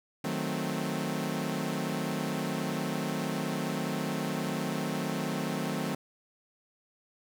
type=chord; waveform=sawtooth; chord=D# diminished seventh; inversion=none; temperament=equal; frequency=155.56 / 185 / 220 / 261.6 Hz; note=D#3 / F#3 / A3 / C4; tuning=0 / 0 / 0 / 0 cents; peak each=-32 dBFS; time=0.24-5.95 s; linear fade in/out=5 ms; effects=none